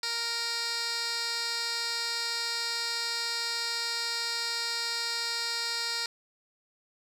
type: tone with band-pass filter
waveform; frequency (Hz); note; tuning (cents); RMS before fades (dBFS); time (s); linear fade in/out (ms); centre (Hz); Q
15% pulse; 466.2; A#4; 0; -32; 0.03-6.06; 2; 4600; 1.8
effects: none